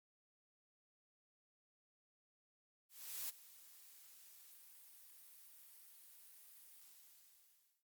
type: noise with ADSR envelope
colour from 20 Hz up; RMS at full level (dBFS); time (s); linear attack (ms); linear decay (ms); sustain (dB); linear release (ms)
blue; -43; 2.89-7.84; 400; 19; -18; 1100
effects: noise-tail reverb RT60 0.1 s tail -23 dB re dry + Opus 48 kbps